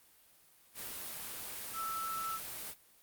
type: tone in noise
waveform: sine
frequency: 1318.5 Hz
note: E6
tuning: in tune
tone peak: -36 dBFS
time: 1.73-2.4 s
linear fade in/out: 50 ms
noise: white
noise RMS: -43 dBFS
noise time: 0.74-2.75 s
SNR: +4 dB
effects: white hiss -64 dBFS RMS until 3.02 s + Opus 32 kbps